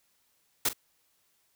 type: noise with echo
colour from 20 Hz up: white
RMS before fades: -26 dBFS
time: 0.65-0.69 s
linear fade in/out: 5 ms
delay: 43 ms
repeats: 1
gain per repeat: -14 dB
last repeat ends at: 0.733 s
effects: white hiss -71 dBFS RMS until 1.55 s